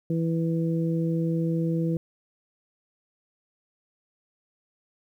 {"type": "harmonic tone", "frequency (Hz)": 164.81, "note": "E3", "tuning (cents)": 0, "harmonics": [1, 2, 3], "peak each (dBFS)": [-24, -29, -33], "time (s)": [0.1, 1.97], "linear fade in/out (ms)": 2, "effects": ["10-bit"]}